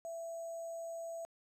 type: tone with sample-and-hold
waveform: sine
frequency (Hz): 666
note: E5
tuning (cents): +18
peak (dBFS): -40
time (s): 0.05-1.25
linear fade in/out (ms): 0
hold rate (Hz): 7350
effects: low-pass 12000 Hz 12 dB/octave